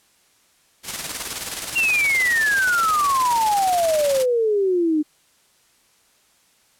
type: noise with tremolo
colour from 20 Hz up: white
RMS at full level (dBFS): -26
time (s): 0.83-4.26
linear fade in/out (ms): 50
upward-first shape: square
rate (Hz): 19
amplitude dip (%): 45
type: exponential sweep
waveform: sine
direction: down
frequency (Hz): 2794 to 296.9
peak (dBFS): -16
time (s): 1.75-5.03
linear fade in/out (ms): 20
effects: white hiss -59 dBFS RMS until 6.79 s + low-pass 11000 Hz 12 dB/octave